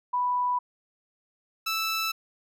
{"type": "tone pair in turn", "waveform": ["sine", "15% pulse"], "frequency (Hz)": [987.8, 1318.6], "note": ["B5", "E6"], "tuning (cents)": [0, 0], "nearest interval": "perfect fourth", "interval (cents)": 500, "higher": "second", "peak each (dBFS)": [-23, -20], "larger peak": "second", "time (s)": [[0.13, 0.59], [1.66, 2.12]], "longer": "neither", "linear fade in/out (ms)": 10, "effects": []}